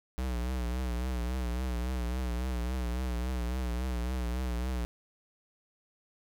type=tone with vibrato; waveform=square; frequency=61.74 Hz; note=B1; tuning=in tune; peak=-31 dBFS; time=0.18-4.85 s; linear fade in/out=0 ms; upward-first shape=triangle; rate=3.6 Hz; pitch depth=100 cents each way; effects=none